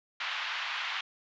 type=band-pass noise; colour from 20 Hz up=white; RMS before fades=-35 dBFS; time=0.2-1.01 s; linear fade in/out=5 ms; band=940 to 3300 Hz; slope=24 dB/octave; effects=resampled to 16000 Hz